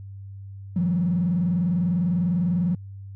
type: tone with vibrato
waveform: triangle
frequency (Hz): 174.61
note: F3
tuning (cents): 0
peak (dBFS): -16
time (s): 0.76-2.75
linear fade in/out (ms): 5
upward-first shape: square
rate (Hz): 20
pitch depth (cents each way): 130
effects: tanh soft clip ceiling -17 dBFS + added 98 Hz sine -36 dBFS peak until 3.15 s